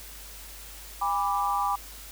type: chord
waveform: sine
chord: G# diminished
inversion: none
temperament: equal with one note detuned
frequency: 809.8 / 987.8 / 1174.7 Hz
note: G#5 / B5 / D6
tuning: -44 / 0 / 0 cents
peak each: -28 / -29 / -28 dBFS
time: 1.01-1.76 s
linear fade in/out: 10 ms
effects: added 50 Hz sine -46 dBFS peak until 2.11 s + white hiss -45 dBFS RMS until 2.11 s